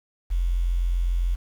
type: tone with quantisation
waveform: sine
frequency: 43.65 Hz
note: F1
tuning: in tune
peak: -20 dBFS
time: 0.3-1.36 s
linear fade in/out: 20 ms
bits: 8
effects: none